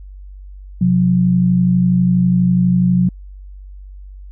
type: tone pair together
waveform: sine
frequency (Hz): 127.9 / 180.1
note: C3 / F#3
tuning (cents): -39 / -46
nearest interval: tritone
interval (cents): 593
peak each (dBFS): -17 / -11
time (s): 0.81-3.09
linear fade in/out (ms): 5
effects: added 48 Hz sine -32 dBFS peak until 4.31 s